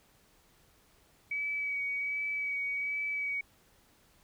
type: tone with vibrato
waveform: sine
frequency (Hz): 2274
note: C#7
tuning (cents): +44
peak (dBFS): -31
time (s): 1.31-3.41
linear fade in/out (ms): 5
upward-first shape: sine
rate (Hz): 1.3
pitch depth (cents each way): 20
effects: pink hiss -65 dBFS RMS until 4.23 s